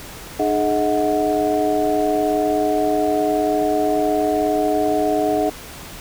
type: tone cluster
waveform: sine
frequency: 303.2 / 421.3 / 635 / 734 Hz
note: D#4 / G#4 / D#5 / F#5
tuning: -45 / +25 / +35 / -14 cents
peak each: -21 dBFS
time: 0.39-5.5 s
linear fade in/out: 10 ms
effects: tanh soft clip ceiling -6 dBFS + pink hiss -36 dBFS RMS until 6 s